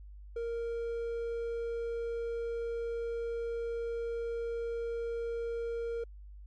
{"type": "tone", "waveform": "triangle", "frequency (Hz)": 465.3, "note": "A#4", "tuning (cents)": -3, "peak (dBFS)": -31, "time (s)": [0.36, 6.04], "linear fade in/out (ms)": 5, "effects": ["added 50 Hz sine -46 dBFS peak until 6.46 s", "MP3 48 kbps"]}